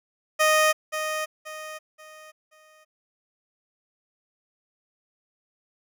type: tone with echo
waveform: 15% pulse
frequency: 620 Hz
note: D#5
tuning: 6 cents flat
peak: -11 dBFS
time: 0.39-0.73 s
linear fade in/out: 20 ms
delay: 530 ms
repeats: 4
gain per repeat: -9 dB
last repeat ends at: 2.85 s
effects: none